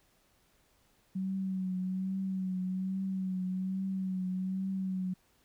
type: tone with vibrato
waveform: sine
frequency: 188 Hz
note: F#3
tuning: 28 cents sharp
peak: -31 dBFS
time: 1.15-5.14 s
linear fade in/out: 10 ms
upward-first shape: triangle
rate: 1.2 Hz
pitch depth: 40 cents each way
effects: pink hiss -69 dBFS RMS until 5.44 s